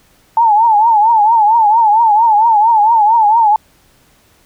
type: tone with vibrato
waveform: sine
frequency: 880 Hz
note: A5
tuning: in tune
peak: -6 dBFS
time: 0.37-3.56 s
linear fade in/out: 2 ms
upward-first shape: triangle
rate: 4.4 Hz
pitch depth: 140 cents each way
effects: pink hiss -51 dBFS RMS until 4.45 s